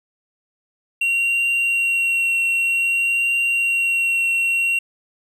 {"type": "tone with vibrato", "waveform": "triangle", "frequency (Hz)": 2746, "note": "F7", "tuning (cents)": -30, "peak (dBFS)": -15, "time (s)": [1.01, 4.79], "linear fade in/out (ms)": 5, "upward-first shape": "triangle", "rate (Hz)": 0.53, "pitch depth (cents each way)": 12, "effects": []}